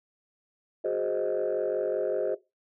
sine chord, Ab dominant seventh, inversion third, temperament equal, 370 / 415.3 / 523.3 / 622.3 Hz, Gb4 / Ab4 / C5 / Eb5, 0 / 0 / 0 / 0 cents, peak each -30 dBFS, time 0.84-2.35 s, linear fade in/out 10 ms, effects noise-tail reverb RT60 0.2 s tail -17 dB re dry + tanh soft clip ceiling -20 dBFS

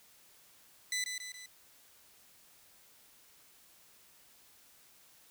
15% pulse tone with echo, 2000 Hz, B6, 21 cents sharp, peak -26 dBFS, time 0.92-1.04 s, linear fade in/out 2 ms, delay 140 ms, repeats 3, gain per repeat -5 dB, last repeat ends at 1.46 s, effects white hiss -62 dBFS RMS until 5.3 s

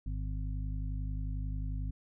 harmonic tone, 51.2 Hz, G#1, 24 cents flat, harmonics 1 / 2 / 3 / 5, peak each -34 / -40 / -44 / -48 dBFS, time 0.06-1.91 s, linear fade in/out 5 ms, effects none

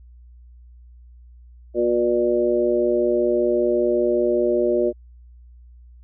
harmonic tone with a mistuned harmonic, 120 Hz, B2, 49 cents flat, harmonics 2 / 3 / 4 / 5, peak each -28 / -19 / -24 / -22 dBFS, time 1.74-4.93 s, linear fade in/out 50 ms, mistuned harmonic 5, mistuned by -15 cents, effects added 60 Hz sine -43 dBFS peak until 6.03 s

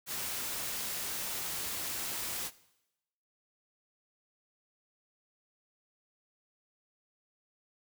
white noise, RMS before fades -37 dBFS, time 0.06-2.51 s, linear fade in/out 50 ms, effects noise-tail reverb RT60 0.9 s tail -19 dB re dry

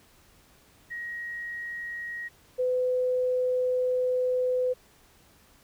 sine tone pair in turn, 1891 / 504.3 Hz, A#6 / B4, +24 / +36 cents, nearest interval octave + major seventh, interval 2288 cents, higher first, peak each -33 / -23 dBFS, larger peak second, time 0.9-2.29 / 2.58-4.74 s, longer second, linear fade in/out 20 ms, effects pink hiss -59 dBFS RMS until 5.63 s

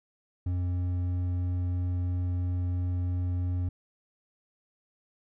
triangle tone with hard clipping, 89.7 Hz, F2, 47 cents sharp, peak -28 dBFS, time 0.46-3.69 s, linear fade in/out 5 ms, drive 9 dB, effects none

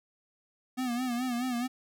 square tone with vibrato, 246.9 Hz, B3, in tune, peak -30 dBFS, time 0.77-1.68 s, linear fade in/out 20 ms, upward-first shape sine, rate 4.7 Hz, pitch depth 81 cents each way, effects none

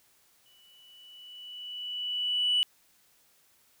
sine tone with exponential growth, 2960 Hz, F#7, in tune, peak -20 dBFS, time 0.46-2.63 s, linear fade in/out 0 ms, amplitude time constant 470 ms, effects tanh soft clip ceiling -19 dBFS + white hiss -65 dBFS RMS until 3.8 s

